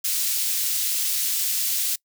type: high-pass noise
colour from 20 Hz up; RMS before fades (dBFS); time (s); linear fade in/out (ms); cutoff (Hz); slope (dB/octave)
white; -24; 0.04-1.96; 10; 3400; 12
effects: noise-tail reverb RT60 0.1 s tail -24 dB re dry